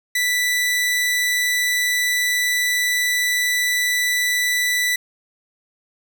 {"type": "tone", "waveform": "sawtooth", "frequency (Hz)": 1975.5, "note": "B6", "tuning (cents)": 0, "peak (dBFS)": -14, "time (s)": [0.15, 4.96], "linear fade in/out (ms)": 5, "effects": []}